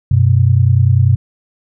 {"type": "tone pair together", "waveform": "sine", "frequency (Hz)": [95.72, 125.9], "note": ["G2", "B2"], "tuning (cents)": [-41, 34], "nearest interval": "perfect fourth", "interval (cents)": 475, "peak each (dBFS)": -10, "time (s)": [0.11, 1.16], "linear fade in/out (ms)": 5, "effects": []}